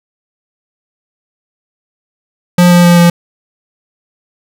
square tone with pitch steps, 176.7 / 175.28 / 173.87 / 172.46 Hz, F3 / F3 / F3 / F3, +21 / +7 / -7 / -21 cents, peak -4 dBFS, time 2.58-3.1 s, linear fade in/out 5 ms, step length 130 ms, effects none

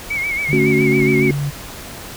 sine tone with vibrato, 2219 Hz, C#7, 1 cent sharp, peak -18 dBFS, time 0.1-1.31 s, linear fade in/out 10 ms, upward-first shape sine, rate 7.2 Hz, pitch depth 71 cents each way
sine tone with pitch glide, 146.83 to 143.15 Hz, D3 to D3, 0 to -44 cents, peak -18 dBFS, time 0.48-1.51 s, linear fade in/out 20 ms, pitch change -44 cents, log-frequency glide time 0.73-0.92 s
sine chord, F# minor, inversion first, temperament equal, 220 / 277.2 / 370 Hz, A3 / C#4 / F#4, 0 / 0 / 0 cents, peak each -18 / -18 / -15 dBFS, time 0.53-1.31 s, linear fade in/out 0 ms
effects tanh soft clip ceiling -2 dBFS + pink hiss -33 dBFS RMS until 2.16 s

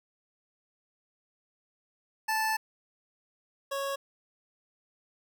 25% pulse tone pair in turn, 877 / 552.5 Hz, A5 / C#5, -6 / -6 cents, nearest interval minor sixth, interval 800 cents, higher first, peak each -23 / -27 dBFS, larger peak first, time 2.28-2.57 / 3.71-3.96 s, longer first, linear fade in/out 10 ms, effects none

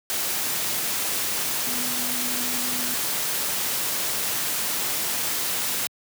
sine tone in noise, 246.9 Hz, B3, in tune, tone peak -35 dBFS, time 1.67-2.94 s, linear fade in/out 0 ms, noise white, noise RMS -26 dBFS, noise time 0.1-5.87 s, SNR -12 dB, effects high-pass 100 Hz 12 dB/octave

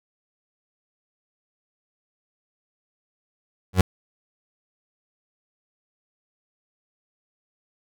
30% pulse tone with exponential growth, 92.5 Hz, F#2, in tune, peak -7 dBFS, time 3.73-3.81 s, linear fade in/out 5 ms, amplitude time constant 17 ms, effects none

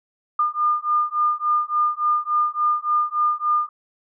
sine beating tone pair, 1208 / 1211.5 Hz, D6 / D#6, +48 / -47 cents, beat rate 3.5 Hz, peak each -21 dBFS, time 0.39-3.69 s, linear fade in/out 5 ms, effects none

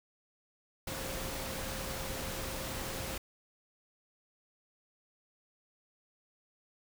sine tone in noise, 532 Hz, C5, 29 cents sharp, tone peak -46 dBFS, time 0.87-3.18 s, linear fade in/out 5 ms, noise pink, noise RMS -39 dBFS, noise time 0.87-3.18 s, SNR -10 dB, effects none

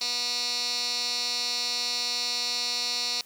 15% pulse tone with band-pass filter, 242.7 Hz, B3, 30 cents flat, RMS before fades -29 dBFS, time 0.01-3.21 s, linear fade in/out 2 ms, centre 4700 Hz, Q 6.9, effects white hiss -54 dBFS RMS until 3.25 s

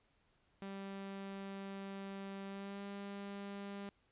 sawtooth tone with pitch glide, 196 to 200 Hz, G3 to G3, 0 to +35 cents, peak -40 dBFS, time 0.62-3.89 s, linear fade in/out 0 ms, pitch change +35 cents, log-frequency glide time 2.47-2.83 s, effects pink hiss -75 dBFS RMS until 4.11 s + resampled to 8000 Hz

